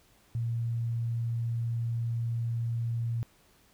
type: tone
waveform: sine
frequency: 116.54 Hz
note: A#2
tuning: in tune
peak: -28 dBFS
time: 0.35-3.23 s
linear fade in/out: 0 ms
effects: pink hiss -63 dBFS RMS until 3.73 s